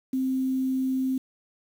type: tone with quantisation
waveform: sine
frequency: 261.6 Hz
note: C4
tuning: in tune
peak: -23 dBFS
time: 0.13-1.18 s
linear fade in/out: 5 ms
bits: 8
effects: none